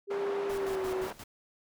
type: tone with pitch glide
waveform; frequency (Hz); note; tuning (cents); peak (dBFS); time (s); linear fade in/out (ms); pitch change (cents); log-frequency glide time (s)
sine; 400 to 375.4; G4 to F#4; +35 to +25; -30; 0.07-1.09; 50; -110; 0.49-0.89
type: band-pass noise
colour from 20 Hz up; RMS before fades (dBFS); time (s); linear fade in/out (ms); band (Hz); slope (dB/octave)
white; -40; 0.1-1.13; 10; 280 to 1000; 12
type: noise with tremolo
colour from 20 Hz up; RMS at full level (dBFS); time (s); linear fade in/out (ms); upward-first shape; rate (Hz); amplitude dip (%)
pink; -45; 0.49-1.24; 10; square; 5.7; 70
effects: none